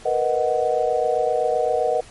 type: chord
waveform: sine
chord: B major seventh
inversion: third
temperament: equal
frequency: 466.2 / 493.9 / 622.3 / 740 Hz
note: A#4 / B4 / D#5 / F#5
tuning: 0 / 0 / 0 / 0 cents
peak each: -24 / -23 / -23 / -23 dBFS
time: 0.05-2.01 s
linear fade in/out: 10 ms
effects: pink hiss -45 dBFS RMS until 2.1 s + MP3 48 kbps